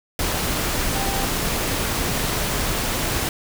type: tone in noise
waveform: sine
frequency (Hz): 784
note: G5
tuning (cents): 0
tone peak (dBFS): -28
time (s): 0.95-1.25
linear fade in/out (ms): 2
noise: pink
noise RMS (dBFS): -23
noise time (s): 0.19-3.29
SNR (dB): -8
effects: none